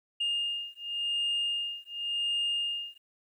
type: beating tone pair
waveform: sine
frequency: 2826 / 2826.91 Hz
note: F7 / F7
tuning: +20 / +20 cents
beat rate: 0.91 Hz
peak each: -31 dBFS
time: 0.2-2.98 s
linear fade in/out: 10 ms
effects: tanh soft clip ceiling -24 dBFS + 11-bit